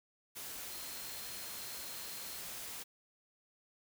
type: tone in noise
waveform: sine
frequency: 4186 Hz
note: C8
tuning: in tune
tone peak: -53 dBFS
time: 0.7-2.39 s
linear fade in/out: 20 ms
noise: white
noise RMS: -45 dBFS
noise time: 0.35-2.84 s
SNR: -11 dB
effects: none